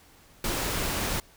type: noise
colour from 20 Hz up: pink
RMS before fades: -29 dBFS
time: 0.44-1.2 s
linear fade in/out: 2 ms
effects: pink hiss -56 dBFS RMS until 1.36 s